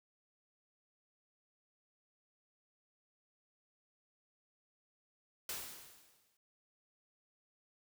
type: noise with exponential decay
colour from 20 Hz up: white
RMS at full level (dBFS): -40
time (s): 5.49-6.37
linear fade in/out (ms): 2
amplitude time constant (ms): 190
effects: none